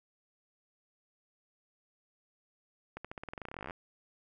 accelerating click train, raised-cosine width 0.5 ms, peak -26 dBFS, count 23, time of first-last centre 2.97-3.708 s, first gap 76 ms, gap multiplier 0.91, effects none

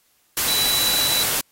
sine tone in noise, 3951 Hz, B7, in tune, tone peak -20 dBFS, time 0.48-1.23 s, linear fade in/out 2 ms, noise white, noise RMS -22 dBFS, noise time 0.37-1.41 s, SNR -1 dB, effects white hiss -62 dBFS RMS until 1.51 s + AAC 48 kbps

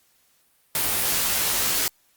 white noise with comb filter, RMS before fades -23 dBFS, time 0.75-1.88 s, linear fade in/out 2 ms, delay 15 ms, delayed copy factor -0.7, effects white hiss -63 dBFS RMS until 2.16 s + Opus 48 kbps

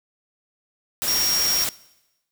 sine tone in noise, 5588 Hz, F8, in tune, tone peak -20 dBFS, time 1.08-1.64 s, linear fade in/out 0 ms, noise white, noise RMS -25 dBFS, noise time 1.02-1.69 s, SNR +2 dB, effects noise-tail reverb RT60 1.0 s tail -21 dB re dry

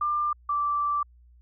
sine tone pair in turn, 1193 / 1167.8 Hz, D6 / D6, +27 / -10 cents, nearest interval unison, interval 37 cents, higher first, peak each -23 dBFS, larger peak neither, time 0.01-0.33 / 0.49-1.03 s, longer second, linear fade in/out 5 ms, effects added 60 Hz sine -52 dBFS peak until 1.41 s

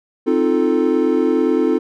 triangle chord, F dominant seventh, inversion second, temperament equal, 261.6 / 311.1 / 349.2 / 440 Hz, C4 / Eb4 / F4 / A4, 0 / 0 / 0 / 0 cents, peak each -17 dBFS, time 0.26-1.79 s, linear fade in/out 20 ms, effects none

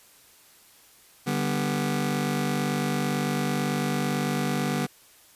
sawtooth chord, G major, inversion second, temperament just, 147 / 196 / 245 Hz, D3 / G3 / B3, +2 / 0 / -14 cents, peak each -25 dBFS, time 1.26-4.87 s, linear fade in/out 20 ms, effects white hiss -55 dBFS RMS until 5.35 s + resampled to 32000 Hz

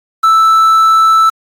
triangle tone with quantisation, 1318.5 Hz, E6, in tune, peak -3 dBFS, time 0.23-1.3 s, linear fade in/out 10 ms, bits 5, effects AAC 64 kbps

